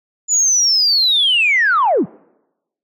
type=linear sweep; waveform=sine; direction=down; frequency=7040 to 123.47 Hz; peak=-10 dBFS; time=0.28-2.06 s; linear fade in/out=50 ms; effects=noise-tail reverb RT60 0.9 s tail -25 dB re dry + tanh soft clip ceiling -6 dBFS